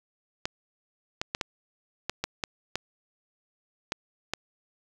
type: clicks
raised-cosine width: 0.2 ms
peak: -11 dBFS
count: 10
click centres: 0.455 / 1.215 / 1.349 / 1.412 / 2.096 / 2.24 / 2.438 / 2.756 / 3.921 / 4.336 s
effects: 7-bit